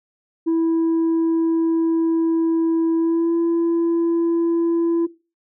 sine tone with pitch glide, 328.5 to 336 Hz, E4 to E4, -6 to +33 cents, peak -13 dBFS, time 0.46-5.07 s, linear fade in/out 20 ms, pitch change +39 cents, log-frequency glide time 2.96-3.35 s, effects noise-tail reverb RT60 0.3 s tail -19 dB re dry + tanh soft clip ceiling -15 dBFS

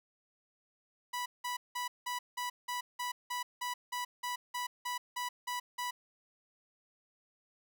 sawtooth tone bursts, 984 Hz, B5, 7 cents flat, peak -31 dBFS, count 16, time 1.13-5.91 s, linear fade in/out 10 ms, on 130 ms, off 180 ms, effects none

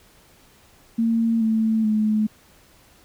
sine tone with pitch steps, 228.3 / 221.4 / 214.7 Hz, A#3 / A3 / A3, -36 / +11 / -42 cents, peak -17 dBFS, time 0.98-2.27 s, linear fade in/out 10 ms, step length 430 ms, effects pink hiss -54 dBFS RMS until 3.04 s

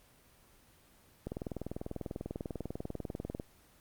click train, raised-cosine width 2 ms, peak -24 dBFS, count 44, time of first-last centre 1.27-3.399 s, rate 20.2 Hz, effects pink hiss -63 dBFS RMS until 3.8 s + Opus 24 kbps

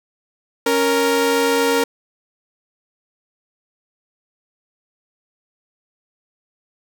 sawtooth tone pair together, 277.2 / 466.2 Hz, C#4 / A#4, 0 / 0 cents, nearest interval major sixth, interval 900 cents, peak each -17 / -12 dBFS, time 0.66-1.84 s, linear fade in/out 5 ms, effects none

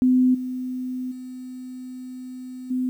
sine tone with level steps, 254.2 Hz, C4, 50 cents flat, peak -14 / -26 / -33 / -21 dBFS, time 0.02-2.89 s, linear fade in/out 0 ms, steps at 0.34 / 1.11 / 2.7 s, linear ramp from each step 10 ms, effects 9-bit

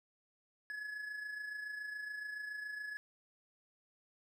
triangle tone with amplitude modulation, 1697 Hz, G#6, 37 cents sharp, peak -37 dBFS, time 0.7-2.97 s, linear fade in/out 0 ms, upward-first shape sine, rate 27.1 Hz, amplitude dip 50%, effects none

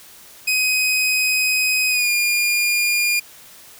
sawtooth tone with pitch glide, 2515 to 2418 Hz, D#7 to D7, +18 to +50 cents, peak -13 dBFS, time 0.47-3.2 s, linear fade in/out 10 ms, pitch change -68 cents, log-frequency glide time 1.89-2.1 s, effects white hiss -44 dBFS RMS until 3.79 s

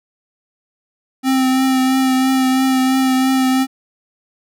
square tone with vibrato, 261.6 Hz, C4, in tune, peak -13 dBFS, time 1.23-3.67 s, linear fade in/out 50 ms, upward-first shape triangle, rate 3 Hz, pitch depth 22 cents each way, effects none

